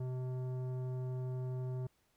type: tone with tanh clipping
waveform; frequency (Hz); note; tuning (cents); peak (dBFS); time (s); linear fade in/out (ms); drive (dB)
triangle; 127.7; C3; -42; -38; 0-1.87; 5; 17
effects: pink hiss -75 dBFS RMS until 2.16 s